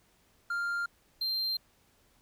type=tone pair in turn; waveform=triangle; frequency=1397 / 4161 Hz; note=F6 / C8; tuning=0 / -10 cents; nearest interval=octave + perfect fifth; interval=1890 cents; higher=second; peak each=-28 dBFS; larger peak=neither; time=0.5-0.86 / 1.21-1.57 s; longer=neither; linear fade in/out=5 ms; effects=pink hiss -67 dBFS RMS until 2.21 s